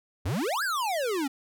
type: exponential two-way sweep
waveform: square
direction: up then down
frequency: 76.9 to 1700 to 260.2 Hz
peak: -27 dBFS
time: 0.25-1.28 s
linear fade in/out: 10 ms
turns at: 0.63 s
effects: none